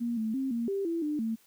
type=tone with pitch steps; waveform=sine; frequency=236.3 / 220.2 / 266.8 / 233.4 / 394.4 / 334.3 / 299.5 / 224.3 Hz; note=A#3 / A3 / C4 / A#3 / G4 / E4 / D4 / A3; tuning=+24 / +2 / +34 / +2 / +11 / +24 / +34 / +34 cents; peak=-28 dBFS; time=0-1.36 s; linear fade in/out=20 ms; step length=170 ms; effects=white hiss -63 dBFS RMS until 1.46 s